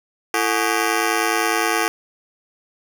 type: ring-modulated tone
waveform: 10% pulse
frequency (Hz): 392.7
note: G4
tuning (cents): +3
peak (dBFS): -6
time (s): 0.34-1.88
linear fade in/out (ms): 0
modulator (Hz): 54.8
effects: none